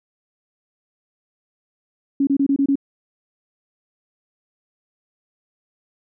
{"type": "tone bursts", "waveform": "sine", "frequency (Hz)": 277.2, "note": "C#4", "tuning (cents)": 0, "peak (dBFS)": -14, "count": 6, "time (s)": [2.2, 2.756], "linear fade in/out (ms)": 5, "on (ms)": 71, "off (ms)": 26, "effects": []}